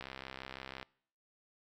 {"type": "click train", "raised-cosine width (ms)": 0.3, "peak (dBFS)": -27, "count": 55, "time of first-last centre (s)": [0.01, 0.828], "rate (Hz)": 66, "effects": ["noise-tail reverb RT60 0.6 s tail -24 dB re dry"]}